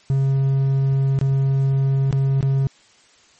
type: tone with dropouts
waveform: triangle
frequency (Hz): 135.8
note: C#3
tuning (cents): -35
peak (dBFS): -13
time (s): 0.1-2.67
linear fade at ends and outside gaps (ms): 0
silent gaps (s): 1.189-1.213 / 2.11-2.127 / 2.409-2.428
effects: white hiss -53 dBFS RMS until 3.39 s + MP3 32 kbps